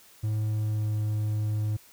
triangle tone with pitch glide, 107.8 to 106.62 Hz, A2 to G#2, -35 to +46 cents, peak -23 dBFS, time 0.23-1.77 s, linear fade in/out 10 ms, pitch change -19 cents, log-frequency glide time 0.45-0.96 s, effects white hiss -55 dBFS RMS until 1.92 s

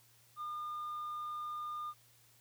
sine tone with tanh clipping, 1211 Hz, D#6, 47 cents flat, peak -39 dBFS, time 0.36-1.94 s, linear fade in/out 50 ms, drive 1 dB, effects added 117 Hz sine -70 dBFS peak until 2.4 s + white hiss -66 dBFS RMS until 2.4 s

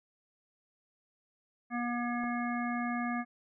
harmonic tone, 240.4 Hz, B3, 46 cents flat, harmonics 1 / 3 / 5 / 7 / 9, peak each -33 / -38 / -40 / -41 / -43 dBFS, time 1.7-3.25 s, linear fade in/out 50 ms
clicks, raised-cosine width 1 ms, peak -35 dBFS, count 2, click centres 2.236 / 2.242 s
effects none

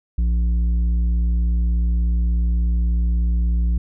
triangle tone with tanh clipping, 58.27 Hz, A#1, in tune, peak -17 dBFS, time 0.18-3.78 s, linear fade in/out 5 ms, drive 11 dB, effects none

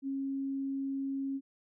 sine tone, 272.3 Hz, C#4, 31 cents flat, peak -32 dBFS, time 0.02-1.41 s, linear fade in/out 50 ms, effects none

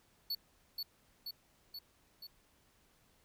square tone with echo, 4435 Hz, C#8, in tune, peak -35 dBFS, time 0.3-0.35 s, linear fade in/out 5 ms, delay 480 ms, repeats 4, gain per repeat -3 dB, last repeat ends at 2.27 s, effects pink hiss -70 dBFS RMS until 3.24 s

